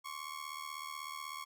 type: ring-modulated tone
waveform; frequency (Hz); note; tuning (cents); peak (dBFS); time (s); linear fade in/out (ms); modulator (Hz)
sawtooth; 1100; C#6; -14; -35; 0.04-1.45; 20; 38.1
effects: none